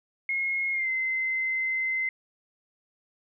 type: tone with pitch glide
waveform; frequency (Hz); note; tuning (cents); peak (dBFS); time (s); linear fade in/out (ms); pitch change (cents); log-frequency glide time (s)
sine; 2158 to 2064; C#7 to C7; -47 to -24; -25; 0.29-2.09; 2; -77; 0.72-0.89
effects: none